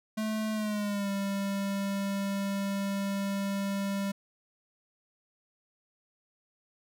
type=tone with pitch glide; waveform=square; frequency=217 to 197.84 Hz; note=A3 to G3; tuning=-24 to +16 cents; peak=-30 dBFS; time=0.17-4.12 s; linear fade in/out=10 ms; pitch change=-160 cents; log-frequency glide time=0.53-1.1 s; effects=none